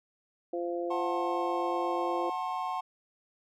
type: harmonic tone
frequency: 172.9 Hz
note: F3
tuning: 17 cents flat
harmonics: 2 / 3 / 4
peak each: -33 / -35 / -38 dBFS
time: 0.53-2.3 s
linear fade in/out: 5 ms
type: chord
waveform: triangle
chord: F# diminished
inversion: none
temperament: just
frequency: 740 / 888 / 1065.6 Hz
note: F#5 / A5 / C6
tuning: 0 / +16 / +31 cents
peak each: -33 / -35 / -33 dBFS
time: 0.9-2.81 s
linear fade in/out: 10 ms
effects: none